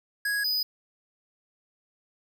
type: tone pair in turn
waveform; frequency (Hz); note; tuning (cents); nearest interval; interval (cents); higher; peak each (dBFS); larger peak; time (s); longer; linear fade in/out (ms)
square; 1661.2 / 4978; G#6 / D#8; 0 / 0; octave + perfect fifth; 1900; second; -26 / -25; second; 0.25-0.44 / 0.44-0.63; neither; 5
effects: 10-bit